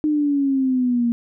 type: exponential sweep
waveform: sine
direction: down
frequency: 306.5 to 233.1 Hz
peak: -16 dBFS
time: 0.04-1.12 s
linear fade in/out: 0 ms
effects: none